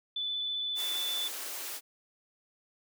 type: tone with vibrato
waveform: sine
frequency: 3494 Hz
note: A7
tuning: 13 cents flat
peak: -31 dBFS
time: 0.16-1.28 s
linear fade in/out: 5 ms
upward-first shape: triangle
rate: 15 Hz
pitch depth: 14 cents each way
type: high-pass noise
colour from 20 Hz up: white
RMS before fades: -39 dBFS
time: 0.75-1.81 s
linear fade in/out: 50 ms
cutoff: 280 Hz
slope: 96 dB/octave
effects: none